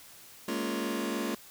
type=chord; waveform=sawtooth; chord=Bb minor seventh; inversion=third; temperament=just; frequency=209.8 / 233.1 / 279.7 / 349.6 Hz; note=Ab3 / Bb3 / Db4 / F4; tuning=+18 / 0 / +16 / +2 cents; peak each=-32 dBFS; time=0.48-1.35 s; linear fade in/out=5 ms; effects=white hiss -52 dBFS RMS until 1.5 s